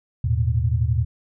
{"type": "tone cluster", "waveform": "sine", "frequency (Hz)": [79.3, 108.6, 120.5], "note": ["D#2", "A2", "B2"], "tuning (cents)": [33, -22, -42], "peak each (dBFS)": -22, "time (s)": [0.24, 1.05], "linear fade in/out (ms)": 5, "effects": []}